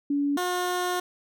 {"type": "tone pair in turn", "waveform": ["sine", "15% pulse"], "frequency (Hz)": [285.2, 359.3], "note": ["C#4", "F4"], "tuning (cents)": [49, 49], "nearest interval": "major third", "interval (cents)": 400, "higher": "second", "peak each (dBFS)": [-22, -19], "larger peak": "second", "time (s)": [[0.1, 0.37], [0.37, 1]], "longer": "second", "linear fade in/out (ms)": 5, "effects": []}